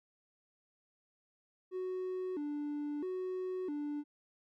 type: tone with vibrato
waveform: triangle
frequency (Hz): 329.6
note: E4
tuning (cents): 0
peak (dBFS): -33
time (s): 1.71-4.04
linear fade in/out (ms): 50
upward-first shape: square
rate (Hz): 0.76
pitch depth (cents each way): 200
effects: tanh soft clip ceiling -29 dBFS